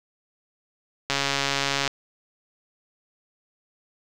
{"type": "click train", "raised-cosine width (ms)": 0.2, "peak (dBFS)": -6, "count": 109, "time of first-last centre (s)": [1.1, 1.877], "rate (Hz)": 139, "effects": []}